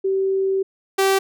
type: tone pair in turn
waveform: sine / sawtooth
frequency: 385.5 / 387.6 Hz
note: G4 / G4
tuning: -29 / -20 cents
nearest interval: unison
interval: 9 cents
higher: second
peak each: -17 / -11 dBFS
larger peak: second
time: 0.04-0.63 / 0.98-1.19 s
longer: first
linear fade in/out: 10 ms
effects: none